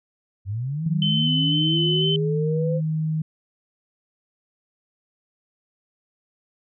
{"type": "linear sweep", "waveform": "sine", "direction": "up", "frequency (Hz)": [91.8, 523.3], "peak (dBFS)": -24, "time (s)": [0.45, 2.81], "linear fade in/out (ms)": 50}
{"type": "tone", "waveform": "sine", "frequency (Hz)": 157, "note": "D#3", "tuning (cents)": 16, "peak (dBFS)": -21, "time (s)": [0.86, 3.22], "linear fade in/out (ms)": 5}
{"type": "tone with vibrato", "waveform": "sine", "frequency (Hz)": 3047, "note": "G7", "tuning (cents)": -50, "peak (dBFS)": -21, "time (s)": [1.02, 2.16], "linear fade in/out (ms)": 2, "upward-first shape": "square", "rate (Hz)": 2, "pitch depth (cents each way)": 9}
{"effects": []}